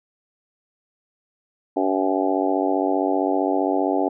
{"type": "harmonic tone with a mistuned harmonic", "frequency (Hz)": 95.3, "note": "G2", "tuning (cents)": -48, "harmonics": [3, 4, 5, 6, 7, 8, 9], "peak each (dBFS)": [-23, -25, -28, -29, -26, -27, -29], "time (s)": [1.76, 4.09], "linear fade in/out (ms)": 10, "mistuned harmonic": 9, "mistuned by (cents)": -31, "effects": []}